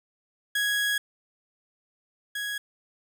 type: tone pair in turn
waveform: 30% pulse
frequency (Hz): 1661.2 / 1661.2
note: G#6 / G#6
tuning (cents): 0 / 0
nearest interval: unison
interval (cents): 0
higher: neither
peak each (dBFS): -21 / -27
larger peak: first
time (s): 0.55-0.98 / 2.35-2.58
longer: first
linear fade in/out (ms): 5
effects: none